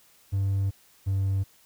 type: tone pair in turn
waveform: triangle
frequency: 98 / 97.1 Hz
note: G2 / G2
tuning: 0 / -16 cents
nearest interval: unison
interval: 16 cents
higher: first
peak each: -20 dBFS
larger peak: neither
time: 0.32-0.71 / 1.06-1.44 s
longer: first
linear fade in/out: 20 ms
effects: tanh soft clip ceiling -17 dBFS + white hiss -59 dBFS RMS until 1.65 s